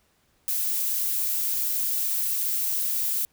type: noise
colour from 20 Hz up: violet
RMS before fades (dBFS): -26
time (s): 0.48-3.25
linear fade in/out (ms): 0
effects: pink hiss -66 dBFS RMS until 3.32 s